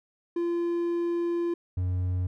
triangle tone pair in turn, 343.3 / 90.93 Hz, F4 / F#2, -30 / -30 cents, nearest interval octave + major seventh, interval 2300 cents, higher first, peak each -23 dBFS, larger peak neither, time 0.36-1.54 / 1.77-2.27 s, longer first, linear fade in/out 5 ms, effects none

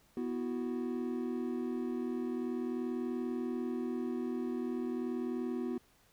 triangle chord, B suspended fourth, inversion none, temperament equal, 246.9 / 329.6 / 370 Hz, B3 / E4 / F#4, 0 / 0 / 0 cents, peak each -34 / -39 / -37 dBFS, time 0.17-5.78 s, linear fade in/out 2 ms, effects pink hiss -67 dBFS RMS until 6.12 s

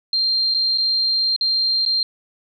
sine tone with dropouts, 4179 Hz, C8, 3 cents flat, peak -16 dBFS, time 0.13-2.03 s, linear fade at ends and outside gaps 2 ms, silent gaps 0.54-0.546 / 0.776-0.782 / 1.363-1.41 / 1.852-1.861 s, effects none

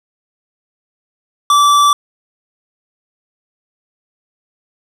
sine tone with hard clipping, 1161 Hz, D6, 20 cents flat, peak -9 dBFS, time 1.5-1.93 s, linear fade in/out 2 ms, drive 15 dB, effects none

